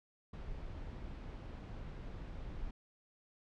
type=noise; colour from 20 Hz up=brown; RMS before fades=-45 dBFS; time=0.33-2.71 s; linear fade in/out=5 ms; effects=low-pass 4000 Hz 12 dB/octave